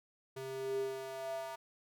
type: tone with high-pass filter sweep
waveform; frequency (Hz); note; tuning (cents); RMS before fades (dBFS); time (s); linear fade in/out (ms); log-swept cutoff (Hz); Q
square; 133; C3; +29; -40; 0.36-1.56; 10; 270 to 820; 6.3
effects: none